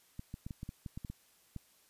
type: clicks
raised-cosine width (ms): 5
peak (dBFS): -29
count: 11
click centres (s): 0.194 / 0.341 / 0.465 / 0.508 / 0.631 / 0.691 / 0.862 / 0.975 / 1.048 / 1.1 / 1.563
effects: white hiss -67 dBFS RMS until 1.89 s + resampled to 32000 Hz